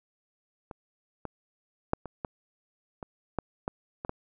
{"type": "clicks", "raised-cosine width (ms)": 1, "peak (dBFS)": [-26, -21, -10, -24, -18, -24, -14, -16, -21, -18], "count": 10, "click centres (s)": [0.712, 1.253, 1.934, 2.057, 2.248, 3.028, 3.387, 3.679, 4.049, 4.094], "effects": []}